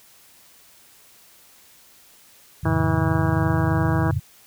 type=chord; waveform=sine; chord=F augmented; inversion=none; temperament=equal; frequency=87.31 / 110 / 138.59 Hz; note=F2 / A2 / C#3; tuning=0 / 0 / 0 cents; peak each=-25 dBFS; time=2.63-4.2 s; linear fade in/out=10 ms
type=harmonic tone; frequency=161.8 Hz; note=E3; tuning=32 cents flat; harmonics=1 / 2 / 3 / 4 / 5 / 6 / 7 / 8 / 9 / 10; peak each=-24 / -25 / -33 / -31 / -32 / -32 / -33 / -37 / -35 / -34 dBFS; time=2.65-4.11 s; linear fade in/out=2 ms
effects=white hiss -52 dBFS RMS until 4.46 s